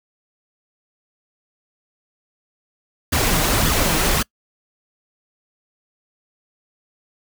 pink noise with flanger, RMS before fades -18 dBFS, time 3.12-4.23 s, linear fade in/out 10 ms, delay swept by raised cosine 0.61 to 6.51 ms, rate 1.8 Hz, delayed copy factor +0.55, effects noise-tail reverb RT60 0.1 s tail -25 dB re dry

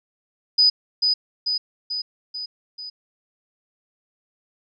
sine tone with echo, 4978 Hz, D#8, in tune, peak -12 dBFS, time 0.58-0.7 s, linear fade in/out 10 ms, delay 440 ms, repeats 5, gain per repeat -4 dB, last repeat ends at 2.9 s, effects none

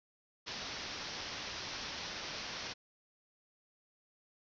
white low-pass noise, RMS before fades -43 dBFS, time 0.46-2.74 s, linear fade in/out 20 ms, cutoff 5900 Hz, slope 96 dB/octave, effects none

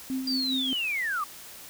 sine tone with tremolo, 262.2 Hz, C4, 4 cents sharp, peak -26 dBFS, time 0.1-0.73 s, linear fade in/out 0 ms, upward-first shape sine, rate 5 Hz, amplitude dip 50%
sine linear sweep, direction down, 4821 to 1130 Hz, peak -26 dBFS, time 0.27-1.24 s, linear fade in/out 5 ms
effects tanh soft clip ceiling -17 dBFS + white hiss -45 dBFS RMS until 1.69 s

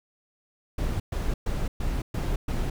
brown noise bursts, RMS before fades -27 dBFS, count 6, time 0.78-2.7 s, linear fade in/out 5 ms, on 220 ms, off 120 ms, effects none

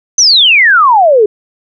sine exponential sweep, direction down, 6270 to 400.4 Hz, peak -3 dBFS, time 0.18-1.26 s, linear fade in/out 5 ms, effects none

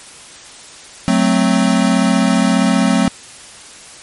square chord, F# diminished, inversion none, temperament equal, 185 / 220 / 261.6 Hz, F#3 / A3 / C4, 0 / 0 / 0 cents, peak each -16 dBFS, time 1.08-3.08 s, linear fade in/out 0 ms, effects white hiss -37 dBFS RMS until 4.02 s + MP3 48 kbps

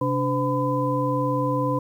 sine tone cluster, 131.6 / 289.7 / 509 / 1008 Hz, C3 / D4 / C5 / B5, +10 / -24 / -48 / +35 cents, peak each -26 dBFS, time 0.01-1.79 s, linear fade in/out 5 ms, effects 9-bit

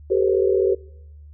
sine tone cluster, 383.3 / 423.3 / 479.5 / 535 Hz, G4 / G#4 / A#4 / C5, -39 / +33 / +49 / +38 cents, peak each -18 / -22 / -23 / -25 dBFS, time 0.1-0.75 s, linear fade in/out 10 ms, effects noise-tail reverb RT60 0.9 s tail -25 dB re dry + added 74 Hz sine -40 dBFS peak until 1.33 s

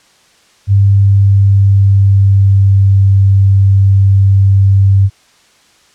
sine tone with pitch glide, 99.4 to 97.86 Hz, G2 to G2, +25 to -2 cents, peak -4 dBFS, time 0.67-5.1 s, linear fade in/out 50 ms, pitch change -27 cents, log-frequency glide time 0.87-3.02 s, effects white hiss -48 dBFS RMS until 5.94 s + low-pass 7000 Hz 12 dB/octave

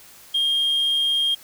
sine tone, 3222 Hz, G7, 47 cents sharp, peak -16 dBFS, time 0.34-1.35 s, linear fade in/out 10 ms, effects tanh soft clip ceiling -16 dBFS + white hiss -47 dBFS RMS until 1.43 s

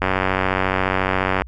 click train, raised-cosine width 0.5 ms, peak -3 dBFS, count 133, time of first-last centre 0.02-1.42 s, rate 94.3 Hz, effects added 60 Hz sine -35 dBFS peak until 1.47 s

